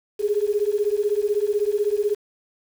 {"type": "beating tone pair", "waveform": "sine", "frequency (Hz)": [406.6, 422.6], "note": ["G#4", "G#4"], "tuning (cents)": [-37, 30], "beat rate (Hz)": 16, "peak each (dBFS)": -22, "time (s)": [0.19, 2.15], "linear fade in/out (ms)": 20, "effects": ["7-bit"]}